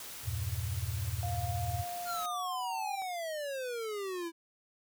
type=noise; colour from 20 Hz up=white; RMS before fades=-45 dBFS; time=0-2.26 s; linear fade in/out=2 ms
type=chord; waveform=sine; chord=E diminished; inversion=none; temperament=just; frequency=82.41 / 98.89 / 118.67 Hz; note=E2 / G2 / Bb2; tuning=0 / +16 / +31 cents; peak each=-37 dBFS; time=0.23-1.85 s; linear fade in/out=50 ms
type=tone with pitch glide; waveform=sine; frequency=705 to 773.3 Hz; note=F5 to G5; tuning=+16 to -24 cents; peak=-37 dBFS; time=1.23-3.02 s; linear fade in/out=0 ms; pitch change=+160 cents; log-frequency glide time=2.2-2.88 s
type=exponential sweep; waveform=square; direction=down; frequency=1430 to 327.2 Hz; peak=-36 dBFS; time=2.05-4.32 s; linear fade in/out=50 ms
effects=none